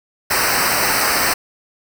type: noise with comb filter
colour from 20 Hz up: pink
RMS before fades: -17 dBFS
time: 0.3-1.34 s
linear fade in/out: 10 ms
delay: 0.29 ms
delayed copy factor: -0.9
effects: none